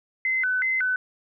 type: tone with vibrato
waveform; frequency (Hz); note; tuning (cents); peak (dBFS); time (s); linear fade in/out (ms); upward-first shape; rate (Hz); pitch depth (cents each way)
sine; 1760; A6; 0; -21; 0.25-0.96; 2; square; 2.7; 270
effects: none